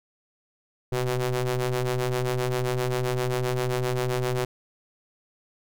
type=ring-modulated tone; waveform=sawtooth; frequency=124.6 Hz; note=B2; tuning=16 cents sharp; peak=-17 dBFS; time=0.92-4.45 s; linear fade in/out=5 ms; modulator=253 Hz; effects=none